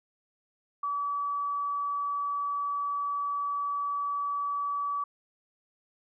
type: tone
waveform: sine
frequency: 1146 Hz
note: D6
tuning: 43 cents flat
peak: -28 dBFS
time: 0.83-5.04 s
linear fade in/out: 5 ms
effects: none